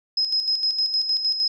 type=tone with tremolo; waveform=sine; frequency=5110 Hz; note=D#8; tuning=45 cents sharp; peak=-18 dBFS; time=0.17-1.48 s; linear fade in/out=5 ms; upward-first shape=square; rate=6.5 Hz; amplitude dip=55%; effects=none